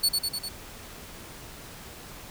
sawtooth tone with echo, 4435 Hz, C#8, in tune, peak -17 dBFS, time 0.03-0.09 s, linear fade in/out 10 ms, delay 100 ms, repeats 4, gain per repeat -3 dB, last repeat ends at 0.49 s, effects pink hiss -44 dBFS RMS until 2.3 s

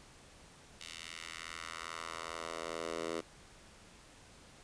10% pulse tone with high-pass filter sweep, 82.41 Hz, E2, in tune, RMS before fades -43 dBFS, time 0.8-3.21 s, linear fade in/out 10 ms, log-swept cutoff 3000 to 380 Hz, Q 1.3, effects pink hiss -58 dBFS RMS until 4.63 s + resampled to 22050 Hz

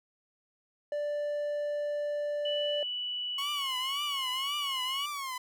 triangle tone, 587.3 Hz, D5, in tune, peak -28 dBFS, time 0.92-2.83 s, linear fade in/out 2 ms
sine tone with pitch glide, 2960 to 2933 Hz, F#7 to F#7, 0 to -16 cents, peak -32 dBFS, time 2.45-5.06 s, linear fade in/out 5 ms, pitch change -16 cents, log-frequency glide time 2.98-4.82 s
sawtooth tone with vibrato, 1092 Hz, C#6, 26 cents flat, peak -31 dBFS, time 3.38-5.38 s, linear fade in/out 5 ms, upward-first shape triangle, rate 1.9 Hz, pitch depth 150 cents each way
effects none

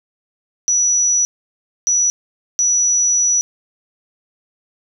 sine tone bursts at uneven times, 5890 Hz, F#8, 9 cents flat, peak -12 dBFS, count 3, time 0.68-1.25 / 1.87-2.1 / 2.59-3.41 s, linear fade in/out 0 ms, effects none

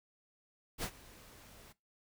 pink noise with ADSR envelope, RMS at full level -36 dBFS, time 0.78-1.73 s, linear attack 52 ms, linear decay 69 ms, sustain -21 dB, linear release 15 ms, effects noise-tail reverb RT60 0.2 s tail -19 dB re dry

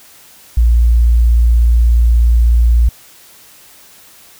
sine tone, 58.27 Hz, A#1, in tune, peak -6 dBFS, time 0.57-2.89 s, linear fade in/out 5 ms, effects white hiss -42 dBFS RMS until 4.39 s

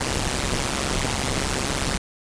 pink noise with amplitude modulation, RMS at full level -20 dBFS, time 0-1.98 s, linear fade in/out 10 ms, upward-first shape sine, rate 135 Hz, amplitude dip 100%, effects resampled to 22050 Hz

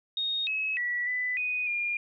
sine tone with pitch steps, 3720 / 2571 / 1945 / 1995 / 2488 / 2413 Hz, A#7 / E7 / B6 / B6 / D#7 / D7, -4 / -44 / -27 / +17 / -1 / +46 cents, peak -27 dBFS, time 0.17-1.97 s, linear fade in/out 2 ms, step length 300 ms, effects none

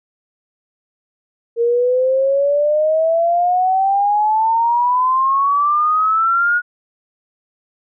sine exponential sweep, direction up, 462.5 to 1454 Hz, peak -12 dBFS, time 1.56-6.62 s, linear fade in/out 50 ms, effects none

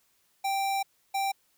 square tone pair in turn, 784 / 784 Hz, G5 / G5, 0 / 0 cents, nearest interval unison, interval 0 cents, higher neither, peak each -27 dBFS, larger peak neither, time 0.44-0.83 / 1.14-1.32 s, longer first, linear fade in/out 10 ms, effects white hiss -69 dBFS RMS until 1.57 s

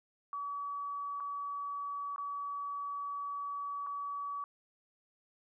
sine tone with dropouts, 1140 Hz, C#6, 48 cents sharp, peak -36 dBFS, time 0.33-4.44 s, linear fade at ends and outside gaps 1 ms, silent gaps 1.201-1.205 / 2.161-2.181 / 3.865-3.869 s, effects none

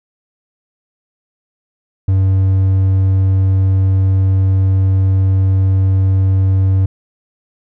triangle tone, 95.5 Hz, G2, 45 cents flat, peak -7 dBFS, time 2.08-6.86 s, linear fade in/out 5 ms, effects none

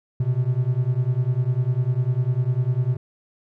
triangle beating tone pair, 121 / 131 Hz, B2 / C3, -35 / +2 cents, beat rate 10 Hz, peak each -20 dBFS, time 0.2-2.97 s, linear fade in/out 5 ms, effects none

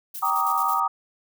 violet noise with tremolo, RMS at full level -34 dBFS, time 0.14-0.8 s, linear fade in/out 10 ms, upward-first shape square, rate 9.2 Hz, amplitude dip 55%
sine chord, Eb major seventh, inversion first, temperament just, 777.8 / 933.4 / 1166.7 / 1244.5 Hz, G5 / Bb5 / D6 / Eb6, -14 / +2 / -12 / 0 cents, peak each -28 / -26 / -27 / -23 dBFS, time 0.22-0.88 s, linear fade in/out 10 ms
effects none

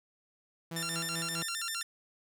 sawtooth tone with tremolo, 165.9 Hz, E3, 11 cents sharp, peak -32 dBFS, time 0.71-1.43 s, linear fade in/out 5 ms, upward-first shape triangle, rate 4.7 Hz, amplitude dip 60%
10% pulse tone with vibrato, 1570 Hz, G6, 2 cents sharp, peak -25 dBFS, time 0.76-1.83 s, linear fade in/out 5 ms, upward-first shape square, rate 7.6 Hz, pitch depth 230 cents each way
effects none

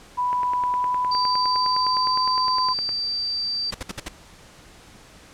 sine tone with pitch glide, 989 to 1016.8 Hz, B5 to C6, +2 to -50 cents, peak -20 dBFS, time 0.17-2.74 s, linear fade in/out 20 ms, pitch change +48 cents, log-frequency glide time 0.69-2.16 s
click train, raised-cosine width 0.5 ms, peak -19 dBFS, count 26, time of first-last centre 0.33-2.891 s, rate 9.76 Hz
sine tone, 4662 Hz, D8, 14 cents flat, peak -23 dBFS, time 1.11-3.71 s, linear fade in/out 10 ms
pink noise bursts, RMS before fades -30 dBFS, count 5, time 3.72-4.085 s, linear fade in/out 5 ms, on 25 ms, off 60 ms
effects pink hiss -48 dBFS RMS until 5.33 s + low-pass 9000 Hz 12 dB/octave

